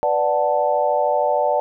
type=chord; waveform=sine; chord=B minor seventh; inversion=none; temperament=equal; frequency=493.9 / 587.3 / 740 / 880 Hz; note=B4 / D5 / F#5 / A5; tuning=0 / 0 / 0 / 0 cents; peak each=-24 / -19 / -22 / -22 dBFS; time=0.03-1.6 s; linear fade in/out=0 ms; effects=none